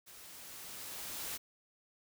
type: noise with level ramp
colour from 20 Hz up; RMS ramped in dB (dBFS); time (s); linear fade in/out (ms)
white; -54 to -40; 0.06-1.38; 20
effects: none